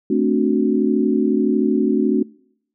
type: chord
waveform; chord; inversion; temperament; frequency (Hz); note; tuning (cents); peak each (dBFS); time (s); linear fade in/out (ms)
sine; D dominant seventh; second; equal; 220 / 261.6 / 293.7 / 370; A3 / C4 / D4 / F#4; 0 / 0 / 0 / 0; -20; 0.1-2.23; 5
effects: noise-tail reverb RT60 0.7 s tail -25 dB re dry